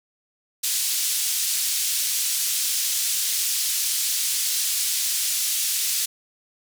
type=band-pass noise; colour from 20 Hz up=white; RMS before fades=-24 dBFS; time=0.63-6.06 s; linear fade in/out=10 ms; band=3700 to 11000 Hz; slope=12 dB/octave; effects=none